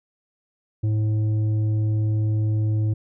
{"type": "tone with tanh clipping", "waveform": "triangle", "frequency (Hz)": 107.6, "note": "A2", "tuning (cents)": -38, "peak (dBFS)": -20, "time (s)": [0.83, 2.94], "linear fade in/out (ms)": 10, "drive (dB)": 11, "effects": []}